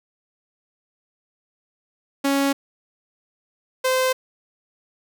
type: tone pair in turn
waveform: sawtooth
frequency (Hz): 277.2 / 516.7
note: C#4 / C5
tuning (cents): 0 / -22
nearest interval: major seventh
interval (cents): 1078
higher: second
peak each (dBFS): -14 / -14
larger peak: neither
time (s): 2.24-2.53 / 3.84-4.13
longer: neither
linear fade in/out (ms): 10
effects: none